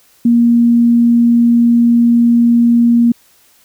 sine tone, 235.9 Hz, A#3, 21 cents sharp, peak -6 dBFS, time 0.25-3.12 s, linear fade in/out 5 ms, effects white hiss -50 dBFS RMS until 3.64 s

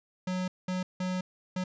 square tone bursts at uneven times, 183.8 Hz, F#3, 11 cents flat, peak -30 dBFS, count 4, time 0.27-0.48 / 0.68-0.83 / 1-1.21 / 1.56-1.64 s, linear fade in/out 5 ms, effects resampled to 16000 Hz

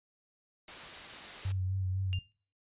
white noise, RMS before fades -44 dBFS, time 0.68-1.52 s, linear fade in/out 2 ms
sine tone with vibrato, 94.3 Hz, F#2, 33 cents sharp, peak -30 dBFS, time 1.45-2.19 s, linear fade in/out 5 ms, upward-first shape sine, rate 4 Hz, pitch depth 34 cents each way
sine tone with exponential decay, 2800 Hz, F7, 4 cents sharp, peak -34 dBFS, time 2.13-2.32 s, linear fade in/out 0 ms, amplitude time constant 41 ms
effects noise-tail reverb RT60 0.4 s tail -21 dB re dry + resampled to 8000 Hz

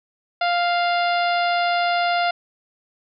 harmonic tone, 698.5 Hz, F5, in tune, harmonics 1 / 2 / 3 / 4 / 5 / 6 / 7, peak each -19 / -25 / -29 / -31 / -33 / -35 / -36 dBFS, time 0.41-2.31 s, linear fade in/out 5 ms, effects none

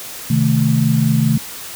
sine chord, A diminished, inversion first, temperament equal, 130.81 / 155.56 / 220 Hz, C3 / Eb3 / A3, 0 / 0 / 0 cents, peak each -16 dBFS, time 0.3-1.38 s, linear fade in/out 5 ms, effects white hiss -31 dBFS RMS until 1.75 s

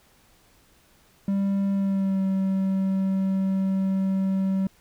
triangle tone with pitch glide, 197 to 191.83 Hz, G3 to G3, +9 to -37 cents, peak -19 dBFS, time 1.28-4.67 s, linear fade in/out 2 ms, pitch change -46 cents, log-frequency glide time 1.73-2.21 s, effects pink hiss -59 dBFS RMS until 4.8 s

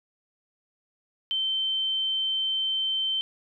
sine tone, 3100 Hz, G7, 20 cents flat, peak -24 dBFS, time 1.31-3.21 s, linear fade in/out 0 ms, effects none

